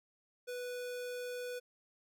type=tone; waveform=square; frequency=493.3 Hz; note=B4; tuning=2 cents flat; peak=-40 dBFS; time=0.47-1.6 s; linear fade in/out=20 ms; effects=none